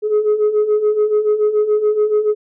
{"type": "beating tone pair", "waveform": "sine", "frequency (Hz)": [418.2, 425.2], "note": ["G#4", "G#4"], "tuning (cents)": [12, 41], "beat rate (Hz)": 7, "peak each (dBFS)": [-17, -12], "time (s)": [0.02, 2.35], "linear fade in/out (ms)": 50, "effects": ["tanh soft clip ceiling -9 dBFS"]}